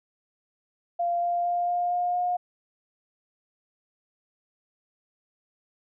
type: tone with pitch steps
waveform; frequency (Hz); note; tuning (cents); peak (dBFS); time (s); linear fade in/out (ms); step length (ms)
sine; 693 / 697.4 / 701.9 / 706.3 / 710.8 / 715.4; F5 / F5 / F5 / F5 / F5 / F5; -14 / -3 / +9 / +19 / +30 / +41; -23; 0.99-2.37; 10; 230
effects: none